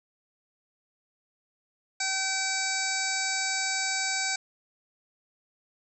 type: harmonic tone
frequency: 768 Hz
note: G5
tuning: 36 cents flat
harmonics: 1 / 2 / 3 / 5 / 6 / 7 / 8 / 9 / 10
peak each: -36 / -34 / -33 / -39 / -34 / -39 / -36 / -37 / -35 dBFS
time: 2-4.36 s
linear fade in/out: 5 ms
effects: none